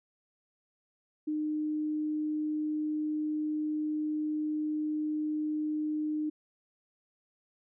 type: tone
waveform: sine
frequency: 305 Hz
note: D#4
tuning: 34 cents flat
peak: -29 dBFS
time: 1.27-6.3 s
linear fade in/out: 10 ms
effects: none